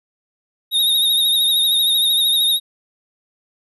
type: tone with vibrato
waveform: square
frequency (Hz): 3729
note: A#7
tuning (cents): 0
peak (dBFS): -14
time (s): 0.71-2.6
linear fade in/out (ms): 50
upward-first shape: triangle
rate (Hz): 13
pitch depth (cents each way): 56
effects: none